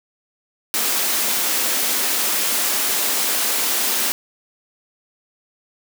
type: high-pass noise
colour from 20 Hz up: white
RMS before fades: -20 dBFS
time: 0.74-4.12 s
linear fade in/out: 0 ms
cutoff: 200 Hz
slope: 48 dB/octave
effects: none